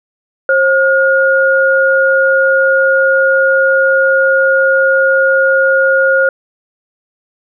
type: tone pair together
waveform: sine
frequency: 535.6 / 1430 Hz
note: C5 / F6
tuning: +40 / +41 cents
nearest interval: octave + perfect fourth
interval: 1701 cents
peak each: -10 dBFS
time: 0.49-6.29 s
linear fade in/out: 2 ms
effects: none